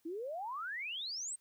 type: exponential sweep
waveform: sine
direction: up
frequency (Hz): 310 to 8660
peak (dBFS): -38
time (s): 0.05-1.36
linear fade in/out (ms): 10
effects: white hiss -75 dBFS RMS until 1.4 s